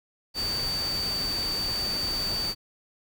sine tone in noise, 4597 Hz, D8, 38 cents flat, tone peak -27 dBFS, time 0.34-2.55 s, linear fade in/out 50 ms, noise pink, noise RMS -35 dBFS, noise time 0.34-2.55 s, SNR +5 dB, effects none

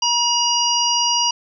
harmonic tone, 955 Hz, A#5, 42 cents sharp, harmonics 1 / 3 / 5 / 6, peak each -21 / -21 / -21 / -21 dBFS, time 0.02-1.31 s, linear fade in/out 5 ms, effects none

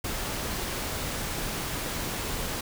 pink noise, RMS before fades -32 dBFS, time 0.04-2.61 s, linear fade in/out 5 ms, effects none

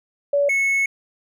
sine / triangle tone pair in turn, 570 / 2197 Hz, C#5 / C#7, +48 / -16 cents, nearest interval octave + major seventh, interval 2336 cents, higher second, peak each -15 dBFS, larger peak neither, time 0.33-0.49 / 0.49-0.86 s, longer second, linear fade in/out 5 ms, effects none

